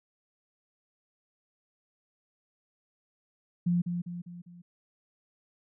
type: tone with echo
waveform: sine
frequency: 174.61 Hz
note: F3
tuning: in tune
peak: -23 dBFS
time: 3.66-3.82 s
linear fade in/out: 10 ms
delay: 200 ms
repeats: 4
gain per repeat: -6 dB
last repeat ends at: 4.62 s
effects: none